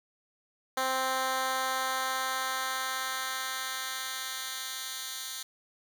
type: tone with high-pass filter sweep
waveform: 10% pulse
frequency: 261.6 Hz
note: C4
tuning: in tune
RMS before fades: -33 dBFS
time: 0.77-5.43 s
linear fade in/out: 5 ms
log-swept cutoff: 530 to 3800 Hz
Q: 0.78
effects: none